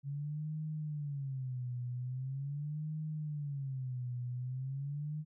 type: tone with vibrato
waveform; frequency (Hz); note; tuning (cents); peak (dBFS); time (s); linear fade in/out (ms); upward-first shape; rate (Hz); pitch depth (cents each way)
sine; 138.2; C#3; -5; -36; 0.03-5.25; 50; sine; 0.42; 200
effects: none